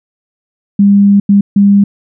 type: tone bursts at uneven times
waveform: sine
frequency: 200.8 Hz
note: G3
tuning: 42 cents sharp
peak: -3 dBFS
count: 3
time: 0.79-1.2 / 1.29-1.41 / 1.56-1.84 s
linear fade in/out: 5 ms
effects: none